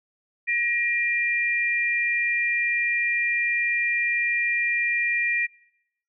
sine tone pair together, 1899.3 / 2393 Hz, A#6 / D7, +32 / +32 cents, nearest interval major third, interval 400 cents, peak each -24 dBFS, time 0.47-5.47 s, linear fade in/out 20 ms, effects noise-tail reverb RT60 0.8 s tail -23 dB re dry

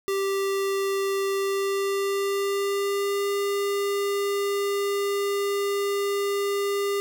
square tone with pitch glide, 392 to 401.6 Hz, G4 to G4, 0 to +42 cents, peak -24 dBFS, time 0.08-7 s, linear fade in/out 0 ms, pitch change +42 cents, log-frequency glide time 1.35-3.28 s, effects none

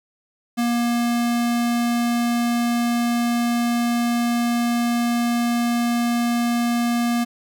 square tone, 237.5 Hz, A#3, 33 cents sharp, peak -19 dBFS, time 0.57-7.25 s, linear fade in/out 20 ms, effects 9-bit

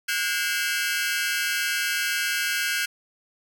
sawtooth tone cluster, 1452 / 1610 / 2078 / 2275 / 2640 Hz, F#6 / G6 / C7 / C#7 / E7, -33 / +46 / -12 / +44 / +2 cents, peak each -25 / -24 / -30 / -32 / -28 dBFS, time 0.08-2.86 s, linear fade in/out 10 ms, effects none

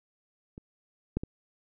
clicks, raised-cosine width 3 ms, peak -30 / -15 / -22 dBFS, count 3, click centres 0.579 / 1.17 / 1.235 s, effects none

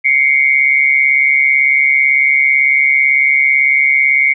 sine tone pair together, 2104 / 2242 Hz, C7 / C#7, +9 / +19 cents, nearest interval minor second, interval 110 cents, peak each -11 dBFS, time 0.04-4.34 s, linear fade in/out 20 ms, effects none

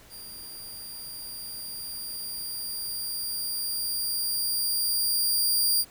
15% pulse tone with level ramp, 4779 Hz, D8, 29 cents sharp, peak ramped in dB -34 to -14 dBFS, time 0.09-5.85 s, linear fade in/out 50 ms, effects pink hiss -53 dBFS RMS until 5.9 s

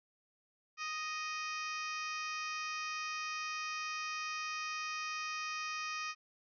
harmonic tone, 622.3 Hz, D#5, in tune, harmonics 2 / 3 / 4 / 5 / 6 / 7 / 8 / 9 / 10, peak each -41 / -46 / -42 / -53 / -56 / -55 / -50 / -49 / -56 dBFS, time 0.77-6.15 s, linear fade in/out 50 ms, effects none

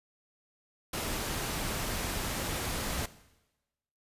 pink noise, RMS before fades -34 dBFS, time 0.93-3.06 s, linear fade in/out 5 ms, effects noise-tail reverb RT60 1.0 s tail -17 dB re dry + resampled to 32000 Hz

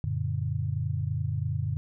sine chord, Gb augmented, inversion none, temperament just, 92.5 / 115.62 / 144.53 Hz, Gb2 / Bb2 / D3, 0 / -14 / -27 cents, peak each -31 dBFS, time 0.04-1.77 s, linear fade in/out 0 ms, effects none

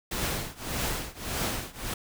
pink noise with tremolo, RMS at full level -28 dBFS, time 0.11-1.94 s, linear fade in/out 5 ms, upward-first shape triangle, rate 1.7 Hz, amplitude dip 95%, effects none

